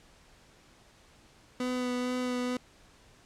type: tone with vibrato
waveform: 30% pulse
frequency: 249.5 Hz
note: B3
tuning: 18 cents sharp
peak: -27 dBFS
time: 1.6-2.57 s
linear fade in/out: 2 ms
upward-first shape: sine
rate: 2.2 Hz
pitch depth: 14 cents each way
effects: pink hiss -59 dBFS RMS until 3.25 s + low-pass 8000 Hz 12 dB/octave